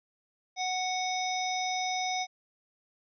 harmonic tone, 740 Hz, F#5, in tune, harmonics 1 / 3 / 5 / 7 / 8, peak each -31 / -36 / -38 / -39 / -40 dBFS, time 0.56-2.27 s, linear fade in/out 50 ms, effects none

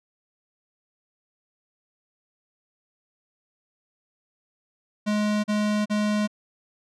square tone bursts, 210 Hz, G#3, 19 cents sharp, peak -22 dBFS, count 3, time 5.06-6.276 s, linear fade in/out 20 ms, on 380 ms, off 38 ms, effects low-pass 7000 Hz 12 dB/octave

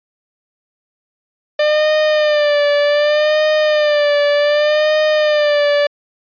45% pulse tone with vibrato, 597 Hz, D5, 28 cents sharp, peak -11 dBFS, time 1.59-5.87 s, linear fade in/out 5 ms, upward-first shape sine, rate 0.66 Hz, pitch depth 51 cents each way, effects resampled to 11025 Hz

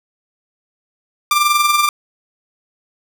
sawtooth tone with amplitude modulation, 1186 Hz, D6, 17 cents sharp, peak -6 dBFS, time 1.31-1.89 s, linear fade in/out 2 ms, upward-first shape sine, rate 21 Hz, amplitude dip 55%, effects none

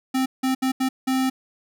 square tone bursts at uneven times, 261.6 Hz, C4, in tune, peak -20 dBFS, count 5, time 0.14-0.26 / 0.43-0.55 / 0.62-0.72 / 0.8-0.89 / 1.07-1.3 s, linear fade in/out 10 ms, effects none

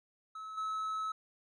triangle tone with level steps, 1294 Hz, E6, 32 cents flat, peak -40 / -32 dBFS, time 0.35-1.12 s, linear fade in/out 5 ms, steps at 0.57 s, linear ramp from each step 10 ms, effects resampled to 24000 Hz

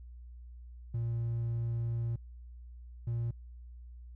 triangle tone pair in turn, 116.54 / 117.18 Hz, A#2 / A#2, 0 / +9 cents, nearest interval unison, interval 9 cents, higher second, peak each -28 dBFS, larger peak neither, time 0.94-2.16 / 3.07-3.31 s, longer first, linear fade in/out 5 ms, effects tanh soft clip ceiling -25 dBFS + added 60 Hz sine -46 dBFS peak until 4.15 s

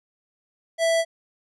square tone, 660 Hz, E5, 2 cents sharp, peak -19 dBFS, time 0.78-1.05 s, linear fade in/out 50 ms, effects resampled to 24000 Hz

